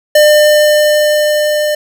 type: tone with level ramp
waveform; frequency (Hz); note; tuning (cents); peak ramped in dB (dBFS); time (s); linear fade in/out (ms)
square; 601; D5; +40; -4 to -12; 0.15-1.75; 5
effects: none